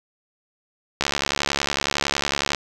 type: click train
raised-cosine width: 0.2 ms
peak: -3 dBFS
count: 110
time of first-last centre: 1.01-2.547 s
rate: 70.9 Hz
effects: none